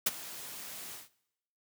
white noise with ADSR envelope, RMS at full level -25 dBFS, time 0.06-1.09 s, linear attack 8 ms, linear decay 28 ms, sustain -19 dB, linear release 160 ms, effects noise-tail reverb RT60 0.8 s tail -20 dB re dry + high-pass 100 Hz 12 dB/octave

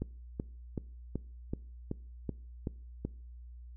click train, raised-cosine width 3 ms, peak -21 dBFS, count 9, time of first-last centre 0.02-3.05 s, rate 2.64 Hz, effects noise-tail reverb RT60 0.5 s tail -23 dB re dry + added 60 Hz sine -46 dBFS peak until 3.76 s

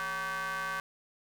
40% pulse ring-modulated tone, 196 Hz, G3, in tune, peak -29 dBFS, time 0-0.8 s, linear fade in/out 0 ms, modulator 1340 Hz, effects none

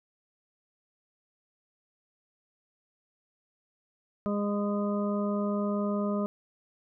harmonic tone with a mistuned harmonic, 204.6 Hz, G#3, 26 cents flat, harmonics 1 / 2 / 3 / 5 / 6, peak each -28 / -35 / -34 / -42 / -39 dBFS, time 4.26-6.26 s, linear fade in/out 0 ms, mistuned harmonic 6, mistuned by +15 cents, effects none

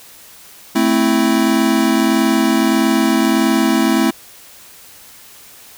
square chord, A minor, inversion none, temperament equal, 220 / 261.6 / 329.6 Hz, A3 / C4 / E4, 0 / 0 / 0 cents, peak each -17 dBFS, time 0.75-4.11 s, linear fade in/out 10 ms, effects white hiss -41 dBFS RMS until 5.77 s

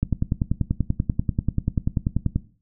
click train, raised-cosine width 5 ms, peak -8 dBFS, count 25, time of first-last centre 0.03-2.36 s, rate 10.3 Hz, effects noise-tail reverb RT60 0.4 s tail -17 dB re dry

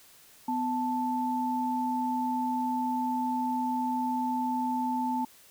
sine tone pair together, 250.8 / 880 Hz, B3 / A5, +27 / 0 cents, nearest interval octave + minor seventh, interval 2173 cents, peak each -30 / -29 dBFS, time 0.48-5.25 s, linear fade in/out 5 ms, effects white hiss -56 dBFS RMS until 5.5 s

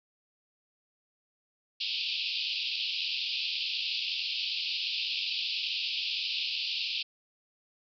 pink band-pass noise, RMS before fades -33 dBFS, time 1.8-7.03 s, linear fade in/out 10 ms, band 2500 to 5000 Hz, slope 96 dB/octave, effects none

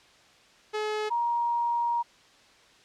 sawtooth / sine tone pair in turn, 426.6 / 944.5 Hz, G#4 / A#5, +46 / +22 cents, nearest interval octave + major second, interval 1376 cents, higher second, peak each -24 dBFS, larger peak neither, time 0.73-1.1 / 1.1-2.03 s, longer second, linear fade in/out 20 ms, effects white hiss -57 dBFS RMS until 2.84 s + low-pass 5000 Hz 12 dB/octave

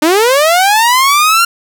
sawtooth linear sweep, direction up, 293.7 to 1396.9 Hz, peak -3 dBFS, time 0.02-1.45 s, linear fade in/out 5 ms, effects none

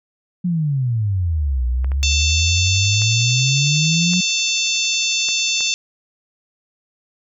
sine exponential two-way sweep, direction down then up, 183.3 to 60 to 183.3 Hz, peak -16 dBFS, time 0.44-4.21 s, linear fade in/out 10 ms, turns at 1.66 s
clicks, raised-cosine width 0.5 ms, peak -20 dBFS, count 6, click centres 1.845 / 1.918 / 3.019 / 4.135 / 5.287 / 5.607 s
harmonic tone, 889 Hz, A5, 18 cents sharp, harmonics 3 / 4 / 5 / 6 / 7 / 8, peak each -22 / -22 / -25 / -27 / -24 / -28 dBFS, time 2.03-5.74 s, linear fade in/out 0 ms
effects none

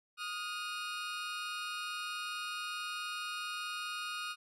20% pulse tone pair together, 1243.8 / 1425 Hz, D#6 / F6, -1 / +34 cents, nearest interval major second, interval 235 cents, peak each -35 / -36 dBFS, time 0.17-4.36 s, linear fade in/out 50 ms, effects low-pass 10000 Hz 12 dB/octave

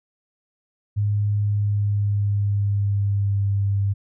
sine tone with pitch glide, 103.3 to 99.61 Hz, G#2 to G2, -9 to +28 cents, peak -18 dBFS, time 0.96-3.94 s, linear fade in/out 20 ms, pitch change -63 cents, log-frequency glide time 1.39-3.63 s, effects none

